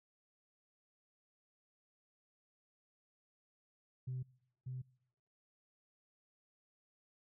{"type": "tone with echo", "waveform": "sine", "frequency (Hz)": 128.1, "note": "C3", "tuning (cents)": -36, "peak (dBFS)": -37, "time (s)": [4.07, 4.23], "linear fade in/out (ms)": 10, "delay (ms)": 590, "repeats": 1, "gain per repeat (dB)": -3, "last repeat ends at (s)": 4.82, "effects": ["noise-tail reverb RT60 0.9 s tail -26 dB re dry", "tanh soft clip ceiling -35 dBFS"]}